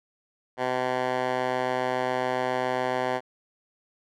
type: tone with band-pass filter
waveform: 10% pulse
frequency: 127.2 Hz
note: C3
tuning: 48 cents flat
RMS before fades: -27 dBFS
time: 0.57-3.21 s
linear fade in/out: 50 ms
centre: 1000 Hz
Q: 1
effects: none